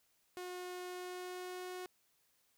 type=tone with pitch glide; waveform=sawtooth; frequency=361.3 to 364.9 Hz; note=F#4 to F#4; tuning=-41 to -24 cents; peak=-39 dBFS; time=0.37-1.86 s; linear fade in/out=0 ms; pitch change=+17 cents; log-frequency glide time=0.87-1.72 s; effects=white hiss -75 dBFS RMS until 2.57 s